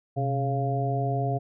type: harmonic tone with a mistuned harmonic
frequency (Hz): 138.8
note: C#3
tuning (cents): +3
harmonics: 1 / 2 / 3 / 4 / 5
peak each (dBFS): -26 / -36 / -33 / -38 / -29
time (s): 0.16-1.39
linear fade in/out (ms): 20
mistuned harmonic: 1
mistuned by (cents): -120
effects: none